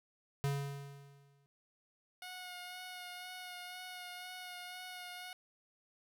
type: tone with exponential decay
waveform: square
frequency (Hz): 140.5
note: C#3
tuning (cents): +24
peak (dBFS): -31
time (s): 0.44-1.46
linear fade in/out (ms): 0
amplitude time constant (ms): 220
type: tone with vibrato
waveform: 10% pulse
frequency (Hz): 725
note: F#5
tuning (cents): -35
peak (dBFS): -37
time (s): 2.22-5.33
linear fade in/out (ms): 2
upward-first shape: sine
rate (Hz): 2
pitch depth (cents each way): 19
effects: none